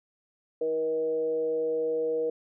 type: tone with frequency modulation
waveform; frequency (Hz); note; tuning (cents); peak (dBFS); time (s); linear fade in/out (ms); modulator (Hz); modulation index
sine; 476.7; A#4; +39; -25; 0.61-2.3; 5; 157; 0.43
effects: none